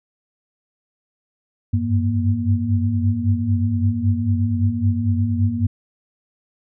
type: tone cluster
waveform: sine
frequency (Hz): 94.3 / 98.1 / 103.2 / 236.4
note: F#2 / G2 / G#2 / A#3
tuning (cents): +33 / +2 / -10 / +24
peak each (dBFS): -22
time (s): 1.73-5.67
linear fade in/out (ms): 10
effects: none